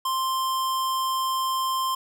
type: tone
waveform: square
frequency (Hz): 1050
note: C6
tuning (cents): +6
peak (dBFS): -24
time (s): 0.05-1.95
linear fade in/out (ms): 5
effects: none